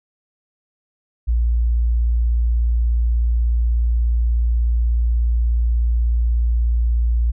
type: tone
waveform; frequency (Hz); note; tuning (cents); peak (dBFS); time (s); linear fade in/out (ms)
sine; 58.27; A#1; 0; -14; 1.27-7.32; 20
effects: none